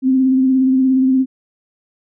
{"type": "tone with vibrato", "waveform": "sine", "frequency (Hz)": 261.6, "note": "C4", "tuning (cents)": 0, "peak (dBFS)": -10, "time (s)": [0.02, 1.26], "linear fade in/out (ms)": 50, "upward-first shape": "sine", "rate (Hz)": 17, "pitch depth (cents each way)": 27, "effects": []}